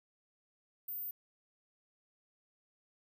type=tone; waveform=sine; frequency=14670 Hz; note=A#9; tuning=29 cents flat; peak=-38 dBFS; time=0.88-1.11 s; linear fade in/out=5 ms; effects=13-bit